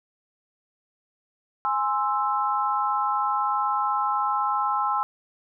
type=chord; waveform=sine; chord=Ab augmented; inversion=none; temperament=equal; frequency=830.6 / 1046.5 / 1318.5 Hz; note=Ab5 / C6 / E6; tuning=0 / 0 / 0 cents; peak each=-26 dBFS; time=1.65-5.03 s; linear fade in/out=0 ms; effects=none